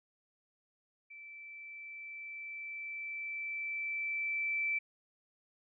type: tone with level ramp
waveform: sine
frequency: 2326 Hz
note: D7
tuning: 17 cents flat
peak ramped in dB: -48 to -30 dBFS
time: 1.1-4.79 s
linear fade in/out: 10 ms
effects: none